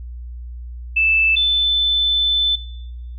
sine tone pair in turn, 2637 / 3520 Hz, E7 / A7, 0 / 0 cents, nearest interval perfect fourth, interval 500 cents, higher second, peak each -13 dBFS, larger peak neither, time 0.96-1.36 / 1.36-2.56 s, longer second, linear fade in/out 10 ms, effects noise-tail reverb RT60 1.0 s tail -22 dB re dry + added 60 Hz sine -29 dBFS peak until 3.18 s

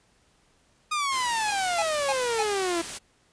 sawtooth exponential sweep, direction down, 1244.5 to 329.6 Hz, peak -21 dBFS, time 0.91-2.82 s, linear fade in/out 10 ms
white noise, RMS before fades -35 dBFS, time 1.11-2.99 s, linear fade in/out 20 ms
square tone bursts, 830.6 Hz, G#5, in tune, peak -25 dBFS, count 4, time 1.48-2.428 s, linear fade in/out 5 ms, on 42 ms, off 260 ms
effects pink hiss -64 dBFS RMS until 3.32 s + resampled to 22050 Hz

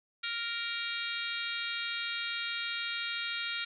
harmonic tone, 466.5 Hz, A#4, 1 cent sharp, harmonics 3 / 4 / 5 / 6 / 7 / 8 / 9, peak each -39 / -43 / -39 / -43 / -42 / -41 / -45 dBFS, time 0.23-3.65 s, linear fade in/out 10 ms, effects none

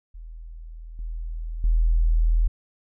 sine tone with level steps, 40.68 Hz, E1, 22 cents flat, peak -36 / -28 / -16 dBFS, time 0.14-2.48 s, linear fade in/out 10 ms, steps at 0.99 / 1.64 s, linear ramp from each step 2 ms, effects none

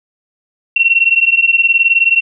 sine beating tone pair, 2715 / 2734 Hz, F7 / F7, -50 / -37 cents, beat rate 19 Hz, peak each -11 dBFS, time 0.76-2.21 s, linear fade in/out 5 ms, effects none

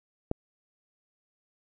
click, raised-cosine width 2 ms, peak -14 dBFS, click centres 0.314 s, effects none

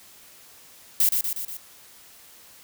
violet noise with echo, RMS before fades -19 dBFS, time 1-1.09 s, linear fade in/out 2 ms, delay 120 ms, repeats 4, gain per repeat -4 dB, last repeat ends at 1.57 s, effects white hiss -50 dBFS RMS until 2.63 s

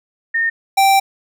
sine / square tone pair in turn, 1830 / 781.5 Hz, A#6 / G5, -32 / -6 cents, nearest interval octave + minor third, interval 1474 cents, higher first, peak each -14 / -10 dBFS, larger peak second, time 0.34-0.5 / 0.77-1 s, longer second, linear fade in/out 10 ms, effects none

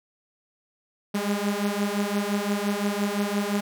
sawtooth beating tone pair, 201.1 / 206.9 Hz, G3 / G#3, +44 / -6 cents, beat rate 5.8 Hz, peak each -23 dBFS, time 1.14-3.61 s, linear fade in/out 10 ms, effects none

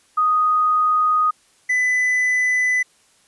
sine / triangle tone pair in turn, 1244.5 / 2000 Hz, D#6 / B6, 0 / +21 cents, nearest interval minor sixth, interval 821 cents, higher second, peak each -14 dBFS, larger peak neither, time 0.17-1.31 / 1.69-2.83 s, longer neither, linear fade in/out 10 ms, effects white hiss -57 dBFS RMS until 3.27 s + resampled to 24000 Hz

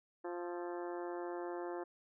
harmonic tone with a mistuned harmonic, 175.2 Hz, F3, 6 cents sharp, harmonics 2 / 3 / 4 / 5 / 6 / 7 / 8 / 9 / 10, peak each -41 / -47 / -48 / -50 / -53 / -58 / -58 / -58 / -59 dBFS, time 0.24-1.84 s, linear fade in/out 10 ms, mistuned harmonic 8, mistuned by -61 cents, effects none

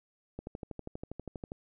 click train, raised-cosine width 2 ms, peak -26 dBFS, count 15, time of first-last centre 0.39-1.519 s, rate 12.4 Hz, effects none

